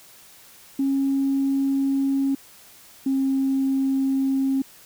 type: tone pair in turn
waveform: sine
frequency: 273.1 / 269 Hz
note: C#4 / C4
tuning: -26 / +48 cents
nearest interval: unison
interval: 26 cents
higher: first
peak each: -18 dBFS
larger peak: neither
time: 0.79-2.35 / 3.06-4.62 s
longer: neither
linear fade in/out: 5 ms
effects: tanh soft clip ceiling -14 dBFS + white hiss -49 dBFS RMS until 4.85 s